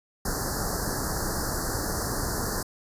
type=band-stop noise; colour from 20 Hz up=pink; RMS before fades=-29 dBFS; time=0.25-2.63 s; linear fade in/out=5 ms; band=1800 to 4400 Hz; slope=96 dB/octave; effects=resampled to 32000 Hz